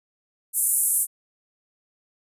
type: band-pass noise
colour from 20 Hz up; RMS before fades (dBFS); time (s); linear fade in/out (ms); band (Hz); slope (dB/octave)
pink; -22; 0.53-1.07; 50; 8500 to 13000; 48
effects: resampled to 32000 Hz